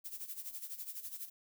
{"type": "noise with tremolo", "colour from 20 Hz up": "violet", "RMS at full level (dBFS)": -42, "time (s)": [0.04, 1.3], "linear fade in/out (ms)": 20, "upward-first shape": "sine", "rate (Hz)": 12, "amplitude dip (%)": 75, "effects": []}